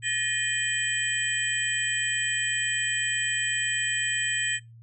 sine tone cluster, 1745 / 1893 / 2455 / 3128 / 7880 Hz, A6 / A#6 / D#7 / G7 / B8, -15 / +26 / -24 / -4 / -5 cents, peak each -31 dBFS, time 0.02-4.6 s, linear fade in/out 50 ms, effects noise-tail reverb RT60 0.2 s tail -21 dB re dry + added 115 Hz sine -46 dBFS peak until 4.82 s

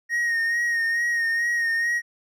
triangle tone with vibrato, 1864.7 Hz, A#6, in tune, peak -19 dBFS, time 0.09-2.02 s, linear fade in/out 50 ms, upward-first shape sine, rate 2.3 Hz, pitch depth 33 cents each way, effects none

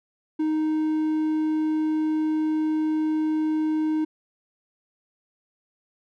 triangle tone, 311.1 Hz, D#4, in tune, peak -19 dBFS, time 0.39-4.05 s, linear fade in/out 10 ms, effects none

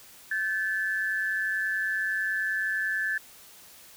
sine tone pair together, 1545 / 1734.2 Hz, G6 / A6, -26 / -26 cents, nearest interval major second, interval 200 cents, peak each -31 / -27 dBFS, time 0.31-3.18 s, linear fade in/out 5 ms, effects white hiss -51 dBFS RMS until 3.96 s

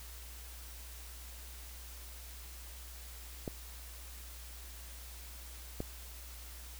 clicks, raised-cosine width 2 ms, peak -23 dBFS, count 2, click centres 3.478 / 5.804 s, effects added 60 Hz sine -48 dBFS peak until 6.79 s + white hiss -52 dBFS RMS until 6.79 s

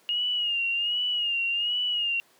sine tone with vibrato, 2854 Hz, F7, 37 cents sharp, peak -24 dBFS, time 0.09-2.2 s, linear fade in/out 0 ms, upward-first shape sine, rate 1.3 Hz, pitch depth 65 cents each way, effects pink hiss -60 dBFS RMS until 2.39 s + high-pass 300 Hz 12 dB/octave

